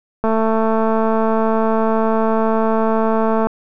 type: click train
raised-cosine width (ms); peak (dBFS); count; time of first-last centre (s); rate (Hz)
1; -5; 718; 0.24-3.47; 222
effects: none